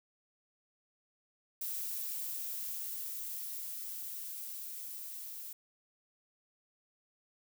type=noise with level ramp; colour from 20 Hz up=violet; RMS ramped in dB=-38 to -45 dBFS; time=1.61-5.53 s; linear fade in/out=5 ms; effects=none